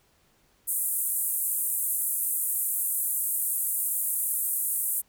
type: band-pass noise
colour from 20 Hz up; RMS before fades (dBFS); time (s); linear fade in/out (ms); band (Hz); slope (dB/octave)
white; -28; 0.67-5.02; 20; 8500 to 15000; 48
effects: pink hiss -65 dBFS RMS until 5.08 s